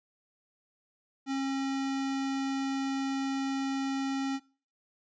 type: tone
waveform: square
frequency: 270.8 Hz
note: C#4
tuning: 40 cents flat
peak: -30 dBFS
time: 1.26-4.4 s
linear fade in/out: 50 ms
effects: noise-tail reverb RT60 0.4 s tail -23 dB re dry + resampled to 16000 Hz